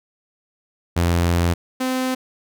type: tone pair in turn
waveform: sawtooth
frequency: 86 / 257.7 Hz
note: F2 / C4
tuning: -26 / -26 cents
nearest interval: octave + perfect fifth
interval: 1900 cents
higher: second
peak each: -12 / -16 dBFS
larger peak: first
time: 0.96-1.54 / 1.8-2.15 s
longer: first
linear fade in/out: 10 ms
effects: none